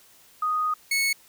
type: tone pair in turn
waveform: sine / sawtooth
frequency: 1243 / 2203 Hz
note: D#6 / C#7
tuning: -2 / -11 cents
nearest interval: minor seventh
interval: 991 cents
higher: second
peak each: -22 / -18 dBFS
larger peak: second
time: 0.42-0.74 / 0.91-1.13 s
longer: first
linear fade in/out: 5 ms
effects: white hiss -55 dBFS RMS until 1.28 s